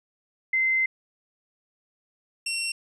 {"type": "tone pair in turn", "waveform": ["sine", "20% pulse"], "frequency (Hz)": [2070, 2727], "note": ["C7", "F7"], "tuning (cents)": [-19, -42], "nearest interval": "perfect fourth", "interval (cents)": 477, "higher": "second", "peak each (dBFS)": [-20, -22], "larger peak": "first", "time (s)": [[0.53, 0.86], [2.46, 2.72]], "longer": "first", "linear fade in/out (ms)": 5, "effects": ["resampled to 24000 Hz"]}